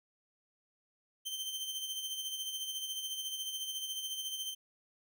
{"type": "tone with tremolo", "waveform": "sawtooth", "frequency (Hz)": 3114, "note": "G7", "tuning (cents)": -12, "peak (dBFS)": -32, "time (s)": [1.25, 4.55], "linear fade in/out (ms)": 20, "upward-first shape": "sine", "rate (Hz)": 14, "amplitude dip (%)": 50, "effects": []}